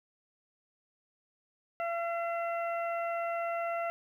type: harmonic tone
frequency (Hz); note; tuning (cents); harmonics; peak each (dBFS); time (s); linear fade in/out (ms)
679; F5; -49; 1 / 2 / 3 / 4; -32 / -38 / -43 / -46; 1.8-3.9; 0
effects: 11-bit